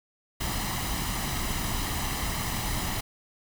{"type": "noise with comb filter", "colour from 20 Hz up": "pink", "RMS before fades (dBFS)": -30, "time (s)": [0.4, 3.01], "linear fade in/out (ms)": 10, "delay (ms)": 1, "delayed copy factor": 0.55, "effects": []}